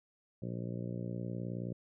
harmonic tone, 59.2 Hz, A#1, 27 cents sharp, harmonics 2 / 3 / 4 / 5 / 6 / 7 / 8 / 9 / 10, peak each -40 / -41 / -46 / -49 / -48 / -53 / -53 / -50 / -56 dBFS, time 0.42-1.73 s, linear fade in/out 5 ms, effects none

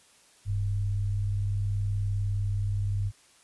sine tone pair together, 40.01 / 100.7 Hz, D#1 / G2, +49 / +47 cents, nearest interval octave + major third, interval 1598 cents, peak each -33 / -26 dBFS, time 0.45-3.12 s, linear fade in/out 50 ms, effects white hiss -59 dBFS RMS until 3.43 s + resampled to 24000 Hz

